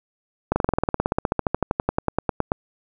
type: slowing click train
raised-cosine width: 1 ms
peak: -5 dBFS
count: 29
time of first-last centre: 0.52-2.519 s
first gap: 40 ms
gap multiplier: 1.04
effects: none